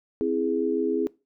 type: chord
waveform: sine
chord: C augmented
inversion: none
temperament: equal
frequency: 261.6 / 329.6 / 415.3 Hz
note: C4 / E4 / G#4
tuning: 0 / 0 / 0 cents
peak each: -28 / -27 / -25 dBFS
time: 0.21-1.07 s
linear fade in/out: 0 ms
effects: noise-tail reverb RT60 0.3 s tail -23 dB re dry